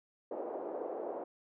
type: band-pass noise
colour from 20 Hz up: white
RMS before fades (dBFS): -40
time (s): 0.31-1.24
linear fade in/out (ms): 5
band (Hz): 360 to 640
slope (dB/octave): 24
effects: none